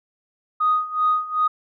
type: tone with tremolo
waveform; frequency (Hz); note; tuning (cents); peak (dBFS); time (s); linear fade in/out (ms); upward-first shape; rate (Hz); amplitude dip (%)
sine; 1244.5; D#6; 0; -14; 0.6-1.48; 10; sine; 2.6; 85
effects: tanh soft clip ceiling -10 dBFS